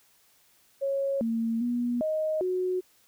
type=tone with pitch steps; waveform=sine; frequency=550 / 228 / 241.7 / 624 / 367.2 Hz; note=C#5 / A#3 / B3 / D#5 / F#4; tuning=-14 / -38 / -37 / +5 / -13 cents; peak=-25 dBFS; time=0.81-2.81 s; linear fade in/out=20 ms; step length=400 ms; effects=white hiss -63 dBFS RMS until 3.07 s